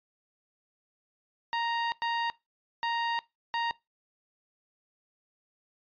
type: tone bursts at uneven times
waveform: sawtooth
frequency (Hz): 932.3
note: A#5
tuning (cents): 0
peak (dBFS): -24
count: 4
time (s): 1.53-1.92 / 2.02-2.3 / 2.83-3.19 / 3.54-3.71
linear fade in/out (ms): 0
effects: noise-tail reverb RT60 0.2 s tail -21 dB re dry + resampled to 11025 Hz